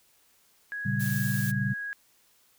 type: tone with pitch glide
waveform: sine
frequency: 1661.2 to 1651.6 Hz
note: G#6 to G#6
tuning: 0 to -10 cents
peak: -32 dBFS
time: 0.72-1.93 s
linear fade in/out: 0 ms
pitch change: -10 cents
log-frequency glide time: 0.86-1.29 s
type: chord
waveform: sine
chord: G diminished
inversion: first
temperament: equal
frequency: 116.54 / 138.59 / 196 Hz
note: Bb2 / Db3 / G3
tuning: 0 / 0 / 0 cents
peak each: -30 dBFS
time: 0.85-1.74 s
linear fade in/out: 10 ms
type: noise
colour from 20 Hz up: blue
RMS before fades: -37 dBFS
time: 0.99-1.52 s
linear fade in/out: 20 ms
effects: white hiss -64 dBFS RMS until 2.58 s